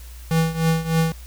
square tone with tremolo, 162.8 Hz, E3, 21 cents flat, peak -15 dBFS, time 0.31-1.12 s, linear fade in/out 0 ms, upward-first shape triangle, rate 3.3 Hz, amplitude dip 85%, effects added 60 Hz sine -36 dBFS peak until 1.26 s + white hiss -47 dBFS RMS until 1.26 s

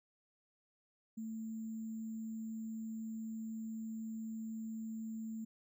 sine tone with sample-and-hold, 222 Hz, A3, 16 cents sharp, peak -40 dBFS, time 1.17-5.45 s, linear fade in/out 10 ms, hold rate 7350 Hz, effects none

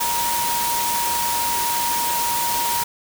sine tone in noise, 945 Hz, A#5, 23 cents sharp, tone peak -22 dBFS, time 0-2.84 s, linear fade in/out 10 ms, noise white, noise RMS -24 dBFS, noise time 0-2.84 s, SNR -1 dB, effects none

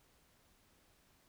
silence, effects pink hiss -70 dBFS RMS until 1.28 s

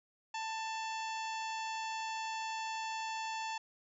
harmonic tone with a mistuned harmonic, 888 Hz, A5, 16 cents sharp, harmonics 1 / 2 / 3 / 4 / 5 / 6 / 7 / 8, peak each -38 / -47 / -45 / -51 / -51 / -54 / -56 / -54 dBFS, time 0.34-3.58 s, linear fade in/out 5 ms, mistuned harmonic 4, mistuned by -59 cents, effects none

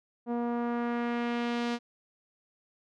sawtooth tone with low-pass filter sweep, 238 Hz, A#3, 36 cents sharp, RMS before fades -31 dBFS, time 0.26-1.79 s, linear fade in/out 50 ms, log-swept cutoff 760 to 4800 Hz, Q 1.1, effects none

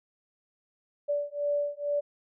sine beating tone pair, 579 / 581.2 Hz, D5 / D5, -25 / -18 cents, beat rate 2.2 Hz, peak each -30 dBFS, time 1.08-2.01 s, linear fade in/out 20 ms, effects none

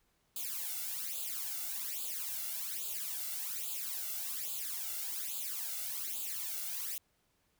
blue noise with flanger, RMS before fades -39 dBFS, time 0.36-6.98 s, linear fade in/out 2 ms, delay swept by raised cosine 0.26 to 1.46 ms, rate 1.2 Hz, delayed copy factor +0.95, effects pink hiss -75 dBFS RMS until 7.59 s

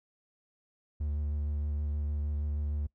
triangle tone with vibrato, 73.8 Hz, D2, 9 cents sharp, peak -28 dBFS, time 1-2.87 s, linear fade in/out 10 ms, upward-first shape square, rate 6.4 Hz, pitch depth 13 cents each way, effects noise-tail reverb RT60 0.1 s tail -22 dB re dry

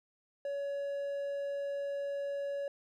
triangle tone, 563 Hz, C#5, 27 cents sharp, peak -32 dBFS, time 0.45-2.68 s, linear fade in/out 2 ms, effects none

